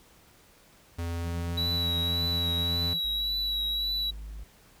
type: tone with pitch glide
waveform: square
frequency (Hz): 84.8 to 85.93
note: E2 to F2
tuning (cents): +50 to -28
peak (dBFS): -31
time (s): 0.98-2.94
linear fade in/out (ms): 10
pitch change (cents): +22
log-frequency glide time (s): 1.11-1.68
type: tone with tremolo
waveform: triangle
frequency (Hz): 169.6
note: E3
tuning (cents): +50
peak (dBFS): -33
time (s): 1.23-3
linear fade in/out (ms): 50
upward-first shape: sine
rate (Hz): 8.2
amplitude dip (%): 60
type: tone with vibrato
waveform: triangle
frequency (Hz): 3908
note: B7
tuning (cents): -19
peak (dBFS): -26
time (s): 1.57-4.11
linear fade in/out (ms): 10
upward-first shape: triangle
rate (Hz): 1.8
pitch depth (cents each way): 30
type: tone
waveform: triangle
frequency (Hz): 52.2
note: G#1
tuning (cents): +10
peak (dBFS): -35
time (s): 3.04-4.44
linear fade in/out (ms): 10
effects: pink hiss -58 dBFS RMS until 4.8 s